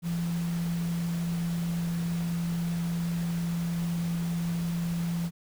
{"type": "tone in noise", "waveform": "sine", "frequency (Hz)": 170, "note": "F3", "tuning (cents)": -46, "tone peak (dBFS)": -27, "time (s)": [0.02, 5.31], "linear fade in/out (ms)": 50, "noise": "pink", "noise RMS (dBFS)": -43, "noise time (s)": [0.02, 5.31], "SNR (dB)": 13, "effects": []}